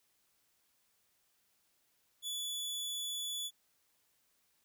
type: tone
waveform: sawtooth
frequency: 3439 Hz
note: A7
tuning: 40 cents flat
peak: -34 dBFS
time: 2.22-3.51 s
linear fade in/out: 50 ms
effects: white hiss -75 dBFS RMS until 4.64 s